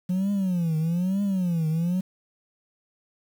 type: tone with vibrato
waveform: sine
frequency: 178 Hz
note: F3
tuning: 33 cents sharp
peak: -19 dBFS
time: 0.09-2.01 s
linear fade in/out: 10 ms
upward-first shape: triangle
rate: 1.1 Hz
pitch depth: 240 cents each way
effects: tanh soft clip ceiling -21 dBFS + 8-bit